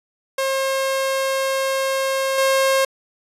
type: tone with level steps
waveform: sawtooth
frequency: 536 Hz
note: C5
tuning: 42 cents sharp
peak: -15 / -11 dBFS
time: 0.38-2.85 s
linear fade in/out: 5 ms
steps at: 2.38 s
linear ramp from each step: 2 ms
effects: resampled to 32000 Hz